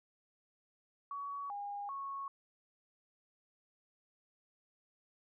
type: tone with pitch steps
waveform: sine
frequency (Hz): 1127 / 812 / 1103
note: C#6 / G#5 / C#6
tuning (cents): +28 / -39 / -9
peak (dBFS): -39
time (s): 1.11-2.28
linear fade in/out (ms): 2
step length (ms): 390
effects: none